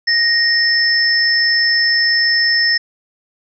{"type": "tone pair together", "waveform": "sine", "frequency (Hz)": [1864.7, 5274], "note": ["A#6", "E8"], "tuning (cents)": [0, 0], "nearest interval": "octave + tritone", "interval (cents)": 1800, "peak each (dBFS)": -14, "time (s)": [0.07, 2.78], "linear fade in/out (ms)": 10, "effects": []}